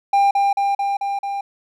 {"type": "tone with echo", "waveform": "triangle", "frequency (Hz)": 798, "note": "G5", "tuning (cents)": 31, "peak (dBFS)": -10, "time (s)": [0.13, 0.31], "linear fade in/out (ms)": 5, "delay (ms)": 220, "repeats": 5, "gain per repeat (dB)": -2, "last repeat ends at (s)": 1.41, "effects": []}